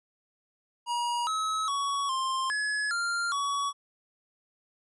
square tone with pitch steps, 955 / 1286 / 1121 / 1054 / 1696 / 1393 / 1128 Hz, A#5 / E6 / C#6 / C6 / G#6 / F6 / C#6, +42 / -43 / +19 / +12 / +36 / -5 / +30 cents, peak -28 dBFS, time 0.86-3.73 s, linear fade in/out 50 ms, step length 410 ms, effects resampled to 24000 Hz

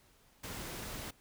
pink noise, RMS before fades -43 dBFS, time 0.43-1.11 s, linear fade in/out 10 ms, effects pink hiss -66 dBFS RMS until 1.2 s

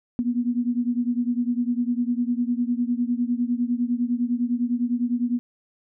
sine beating tone pair, 238.5 / 248.4 Hz, A#3 / B3, +40 / +10 cents, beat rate 9.9 Hz, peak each -23 / -25 dBFS, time 0.19-5.39 s, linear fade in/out 0 ms, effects none

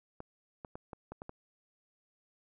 clicks, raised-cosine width 1 ms, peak -29 dBFS, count 7, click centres 0.204 / 0.648 / 0.755 / 0.932 / 1.12 / 1.219 / 1.294 s, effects none

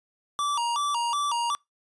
square tone with vibrato, 1046.5 Hz, C6, in tune, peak -25 dBFS, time 0.39-1.55 s, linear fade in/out 0 ms, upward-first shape square, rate 2.7 Hz, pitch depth 180 cents each way, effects noise-tail reverb RT60 0.2 s tail -26 dB re dry + resampled to 24000 Hz

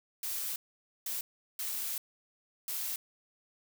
blue noise bursts at uneven times, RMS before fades -36 dBFS, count 4, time 0.23-0.56 / 1.06-1.21 / 1.59-1.98 / 2.68-2.96 s, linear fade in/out 2 ms, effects none

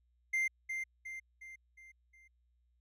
triangle tone with echo, 2093 Hz, C7, in tune, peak -28 dBFS, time 0.33-0.48 s, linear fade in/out 10 ms, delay 360 ms, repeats 5, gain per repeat -6 dB, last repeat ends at 2.28 s, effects added 60 Hz sine -70 dBFS peak until 2.8 s

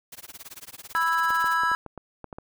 white noise with tremolo, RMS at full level -40 dBFS, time 0.12-1.57 s, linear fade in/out 5 ms, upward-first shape sine, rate 18 Hz, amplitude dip 100%
triangle chord, E major, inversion second, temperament just, 988.9 / 1318.5 / 1648.1 Hz, B5 / E6 / G#6, +2 / 0 / -14 cents, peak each -24 / -23 / -24 dBFS, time 0.95-1.75 s, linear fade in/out 0 ms
clicks, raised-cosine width 1 ms, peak -24 dBFS, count 9, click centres 1.305 / 1.443 / 1.635 / 1.716 / 1.863 / 1.977 / 2.243 / 2.328 / 2.385 s
effects none

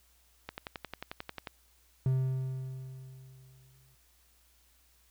click train, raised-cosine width 0.3 ms, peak -22 dBFS, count 12, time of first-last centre 0.49-1.472 s, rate 11.2 Hz
triangle tone with exponential decay, 130.81 Hz, C3, in tune, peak -22 dBFS, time 2.06-3.95 s, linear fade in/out 2 ms, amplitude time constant 410 ms
effects added 60 Hz sine -67 dBFS peak until 5.1 s + white hiss -67 dBFS RMS until 5.1 s

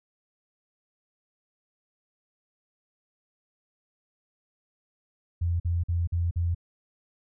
sine tone bursts, 85.8 Hz, F2, 30 cents flat, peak -23 dBFS, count 5, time 5.41-6.548 s, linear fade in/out 10 ms, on 190 ms, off 47 ms, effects none

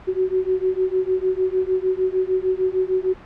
sine beating tone pair, 370 / 376.6 Hz, F#4 / F#4, 0 / +31 cents, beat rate 6.6 Hz, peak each -21 dBFS, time 0.07-3.14 s, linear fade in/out 20 ms, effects pink hiss -43 dBFS RMS until 3.25 s + low-pass 2000 Hz 12 dB/octave

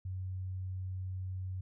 sine tone, 93.2 Hz, F#2, 13 cents sharp, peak -36 dBFS, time 0.05-1.61 s, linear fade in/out 5 ms, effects none

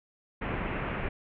pink low-pass noise, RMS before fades -33 dBFS, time 0.41-1.09 s, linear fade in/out 10 ms, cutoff 2700 Hz, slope 48 dB/octave, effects none

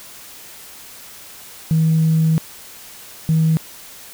sine tone bursts at uneven times, 160 Hz, D#3, 49 cents sharp, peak -11 dBFS, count 2, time 1.71-2.38 / 3.29-3.57 s, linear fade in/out 0 ms, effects tanh soft clip ceiling -8 dBFS + white hiss -39 dBFS RMS until 4.13 s

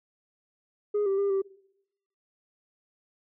sine tone with pitch steps, 414.7 / 390.3 / 399.8 / 388.6 Hz, G#4 / G4 / G4 / G4, -3 / -8 / +34 / -15 cents, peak -21 dBFS, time 0.94-1.42 s, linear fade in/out 10 ms, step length 120 ms, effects noise-tail reverb RT60 0.8 s tail -22 dB re dry + tanh soft clip ceiling -22 dBFS

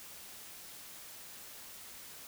silence, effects white hiss -50 dBFS RMS until 2.27 s

